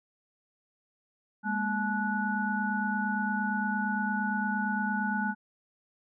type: tone cluster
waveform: sine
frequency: 205.6 / 234.3 / 860 / 1472 Hz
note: G#3 / A#3 / A5 / F#6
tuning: -17 / +9 / -40 / -9 cents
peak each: -31 / -36 / -33 / -32 dBFS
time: 1.43-5.35 s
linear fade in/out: 50 ms
effects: none